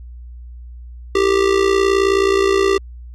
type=tone with amplitude modulation; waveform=square; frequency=392 Hz; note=G4; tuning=in tune; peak=-10 dBFS; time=1.15-2.78 s; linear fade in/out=5 ms; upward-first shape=sine; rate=59 Hz; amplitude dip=70%; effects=added 60 Hz sine -32 dBFS peak until 3.14 s + low-pass 6000 Hz 12 dB/octave